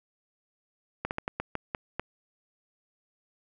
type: slowing click train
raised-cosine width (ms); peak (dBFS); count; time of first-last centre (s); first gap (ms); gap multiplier
0.5; -15; 8; 1.05-1.996; 59; 1.27
effects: none